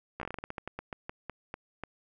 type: slowing click train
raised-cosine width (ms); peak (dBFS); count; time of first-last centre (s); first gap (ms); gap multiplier
0.5; -22; 18; 0.2-1.837; 14; 1.21
effects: none